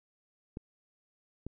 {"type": "clicks", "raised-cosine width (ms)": 3, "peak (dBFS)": -26, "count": 2, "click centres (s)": [0.571, 1.466], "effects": []}